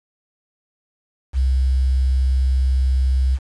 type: tone with quantisation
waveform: sine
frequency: 65.3 Hz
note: C2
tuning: 3 cents flat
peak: -14 dBFS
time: 1.33-3.39 s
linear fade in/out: 50 ms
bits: 7
effects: resampled to 22050 Hz